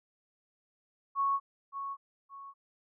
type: tone with echo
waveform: sine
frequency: 1106 Hz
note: C#6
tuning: 4 cents flat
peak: -26 dBFS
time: 1.15-1.4 s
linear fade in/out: 50 ms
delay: 570 ms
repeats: 2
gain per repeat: -9 dB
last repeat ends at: 2.54 s
effects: none

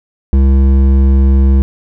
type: tone with hard clipping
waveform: sine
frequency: 67.2 Hz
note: C2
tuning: 47 cents sharp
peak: -7 dBFS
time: 0.33-1.62 s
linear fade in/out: 0 ms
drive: 10 dB
effects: none

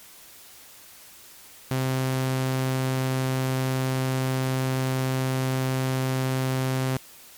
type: tone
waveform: sawtooth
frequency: 130.81 Hz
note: C3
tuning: in tune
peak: -19 dBFS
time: 1.71-6.97 s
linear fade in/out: 2 ms
effects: white hiss -48 dBFS RMS until 7.37 s + MP3 96 kbps

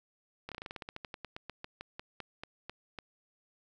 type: slowing click train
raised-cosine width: 0.3 ms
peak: -25 dBFS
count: 23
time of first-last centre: 0.49-2.988 s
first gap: 27 ms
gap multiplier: 1.12
effects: none

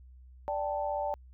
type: chord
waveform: sine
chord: D suspended fourth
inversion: none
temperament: equal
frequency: 587.3 / 784 / 880 Hz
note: D5 / G5 / A5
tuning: 0 / 0 / 0 cents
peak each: -33 / -35 / -35 dBFS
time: 0.48-1.14 s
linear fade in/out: 0 ms
effects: added 63 Hz sine -50 dBFS peak until 1.33 s

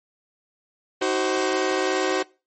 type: chord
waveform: sawtooth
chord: C diminished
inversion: first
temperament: just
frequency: 314 / 376.7 / 523.3 Hz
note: Eb4 / Gb4 / C5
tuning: +16 / +31 / 0 cents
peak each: -24 / -19 / -23 dBFS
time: 1.01-2.23 s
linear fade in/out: 10 ms
effects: noise-tail reverb RT60 0.3 s tail -22 dB re dry + MP3 32 kbps

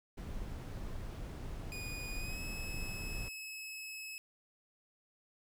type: noise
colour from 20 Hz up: brown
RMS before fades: -42 dBFS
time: 0.17-3.29 s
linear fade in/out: 10 ms
type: tone with pitch glide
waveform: sawtooth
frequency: 2465 to 2583 Hz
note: D#7 to E7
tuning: -17 to -36 cents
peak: -40 dBFS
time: 1.72-4.18 s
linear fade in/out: 0 ms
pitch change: +81 cents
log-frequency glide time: 2.18-2.41 s
effects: none

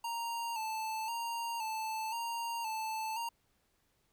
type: tone with vibrato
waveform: square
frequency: 905 Hz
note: A5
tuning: 48 cents sharp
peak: -36 dBFS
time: 0.04-3.29 s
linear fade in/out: 5 ms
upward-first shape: square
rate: 0.96 Hz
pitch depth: 50 cents each way
effects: pink hiss -75 dBFS RMS until 4.12 s

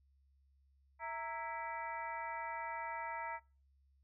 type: harmonic tone with a mistuned harmonic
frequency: 329.6 Hz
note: E4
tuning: in tune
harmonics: 2 / 3 / 4 / 5 / 6 / 7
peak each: -49 / -42 / -49 / -53 / -48 / -52 dBFS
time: 0.99-3.4 s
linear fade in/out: 50 ms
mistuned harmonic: 3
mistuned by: -110 cents
effects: noise-tail reverb RT60 0.4 s tail -26 dB re dry + added 68 Hz sine -68 dBFS peak until 4.03 s

